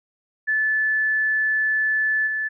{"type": "tone with level steps", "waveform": "sine", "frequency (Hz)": 1740, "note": "A6", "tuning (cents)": -20, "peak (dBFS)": [-18, -22], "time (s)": [0.47, 2.49], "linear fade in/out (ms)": 20, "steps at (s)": 2.26, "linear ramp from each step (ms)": 20, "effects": []}